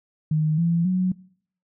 sine tone with pitch steps, 154.9 / 168.92 / 184.21 Hz, D#3 / E3 / F#3, -7 / +43 / -7 cents, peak -18 dBFS, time 0.31-1.12 s, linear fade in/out 5 ms, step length 270 ms, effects noise-tail reverb RT60 0.6 s tail -22 dB re dry

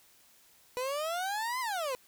30% pulse exponential two-way sweep, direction up then down, 490 to 1046.5 to 490 Hz, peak -29 dBFS, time 0.77-1.95 s, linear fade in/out 0 ms, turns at 1.6 s, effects white hiss -62 dBFS RMS until 2.07 s

